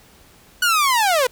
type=linear sweep; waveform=sawtooth; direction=down; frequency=1486 to 474.7 Hz; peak=-11 dBFS; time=0.62-1.27 s; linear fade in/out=5 ms; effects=pink hiss -50 dBFS RMS until 1.31 s